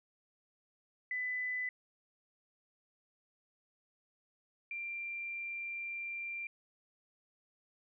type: tone pair in turn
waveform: sine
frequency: 2000 / 2371 Hz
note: B6 / D7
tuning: +21 / +16 cents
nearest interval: minor third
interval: 295 cents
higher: second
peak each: -34 / -38 dBFS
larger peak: first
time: 1.11-1.69 / 4.71-6.47 s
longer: second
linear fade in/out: 2 ms
effects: none